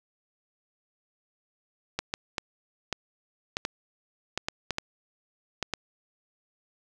clicks, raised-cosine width 0.2 ms, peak -11 dBFS, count 12, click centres 1.99 / 2.139 / 2.382 / 2.927 / 3.569 / 3.651 / 4.376 / 4.485 / 4.707 / 4.784 / 5.627 / 5.737 s, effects none

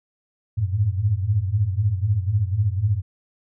sine tone cluster, 92.6 / 104.9 / 108.8 Hz, F#2 / G#2 / A2, +2 / +18 / -19 cents, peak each -23 dBFS, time 0.57-3.02 s, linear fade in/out 20 ms, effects none

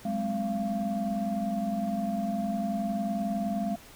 sine tone cluster, 189.6 / 209.2 / 260.1 / 687 Hz, F#3 / G#3 / C4 / F5, +43 / +13 / -10 / -29 cents, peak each -35 / -29 / -36 / -32 dBFS, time 0.05-3.76 s, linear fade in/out 5 ms, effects tanh soft clip ceiling -20 dBFS + pink hiss -51 dBFS RMS until 3.95 s

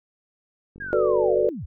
click train, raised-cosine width 3 ms, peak -31 dBFS, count 35, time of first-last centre 0.76-1.47 s, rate 47.9 Hz
sine linear sweep, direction down, 1661.2 to 48.69 Hz, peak -30 dBFS, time 0.8-1.66 s, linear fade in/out 10 ms
sine chord, B minor seventh, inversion second, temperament equal, 370 / 440 / 493.9 / 587.3 Hz, F#4 / A4 / B4 / D5, 0 / 0 / 0 / 0 cents, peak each -23 dBFS, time 0.93-1.49 s, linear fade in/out 0 ms
effects none

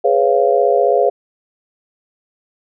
sine chord, C# dominant seventh, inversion second, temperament just, 415.8 / 498.9 / 554.4 / 693 Hz, G#4 / B4 / C#5 / E#5, +2 / +17 / 0 / -14 cents, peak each -16 dBFS, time 0.04-1.1 s, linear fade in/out 10 ms, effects none

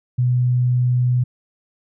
sine tone, 124.3 Hz, B2, 12 cents sharp, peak -14 dBFS, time 0.18-1.24 s, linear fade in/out 10 ms, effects none

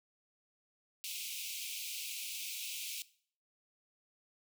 pink high-pass noise, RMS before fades -42 dBFS, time 1.04-3.02 s, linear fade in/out 0 ms, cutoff 2300 Hz, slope 96 dB/octave, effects noise-tail reverb RT60 0.5 s tail -18 dB re dry

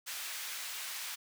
pink high-pass noise, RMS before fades -41 dBFS, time 0.06-1.16 s, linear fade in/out 20 ms, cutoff 1700 Hz, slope 12 dB/octave, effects none

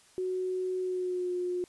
sine tone with pitch glide, 369.9 to 358.5 Hz, F#4 to F4, 0 to +45 cents, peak -29 dBFS, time 0.18-1.64 s, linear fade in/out 0 ms, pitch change -55 cents, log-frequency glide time 0.8-1.33 s, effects white hiss -60 dBFS RMS until 1.68 s + resampled to 24000 Hz

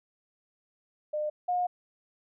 sine tone pair in turn, 604 / 717.6 Hz, D5 / F5, +48 / +47 cents, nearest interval minor third, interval 299 cents, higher second, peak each -28 / -25 dBFS, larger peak second, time 1.13-1.3 / 1.48-1.67 s, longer second, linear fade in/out 10 ms, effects none

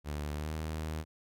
sawtooth tone with pitch glide, 74.1 to 78.28 Hz, D2 to D#2, +16 to +11 cents, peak -31 dBFS, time 0.04-1.05 s, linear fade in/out 50 ms, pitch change +95 cents, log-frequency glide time 0.35-0.52 s, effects none

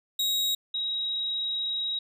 40% pulse / sine tone pair in turn, 3802 / 3818 Hz, A#7 / A#7, +33 / +41 cents, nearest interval unison, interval 8 cents, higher second, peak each -23 / -27 dBFS, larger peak first, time 0.19-0.55 / 0.74-1.99 s, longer second, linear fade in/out 5 ms, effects none

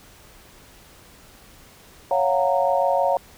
sine chord, Gb major seventh, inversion second, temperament just, 555 / 693.7 / 740 / 925 Hz, Db5 / F5 / Gb5 / Bb5, +2 / -12 / 0 / -14 cents, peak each -21 / -23 / -24 / -24 dBFS, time 2.11-3.17 s, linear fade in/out 2 ms, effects pink hiss -49 dBFS RMS until 3.37 s

